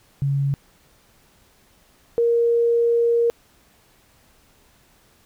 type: tone pair in turn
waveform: sine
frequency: 139.3 / 468.5 Hz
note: C#3 / A#4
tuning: +9 / +9 cents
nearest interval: octave + major sixth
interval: 2100 cents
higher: second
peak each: -18 / -15 dBFS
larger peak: second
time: 0.22-0.54 / 2.18-3.3 s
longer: second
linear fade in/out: 0 ms
effects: pink hiss -57 dBFS RMS until 5.25 s